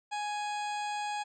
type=harmonic tone with a mistuned harmonic; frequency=833 Hz; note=G#5; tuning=5 cents sharp; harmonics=1 / 2 / 3 / 4 / 5 / 6 / 8 / 9 / 10; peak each=-33 / -44 / -43 / -47 / -51 / -51 / -53 / -52 / -55 dBFS; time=0.11-1.24 s; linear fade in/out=20 ms; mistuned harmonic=6; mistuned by=-47 cents; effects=none